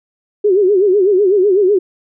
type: tone with vibrato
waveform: sine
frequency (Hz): 390.5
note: G4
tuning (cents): -7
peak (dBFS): -8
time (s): 0.44-1.79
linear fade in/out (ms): 10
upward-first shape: sine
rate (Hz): 8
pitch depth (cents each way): 140
effects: none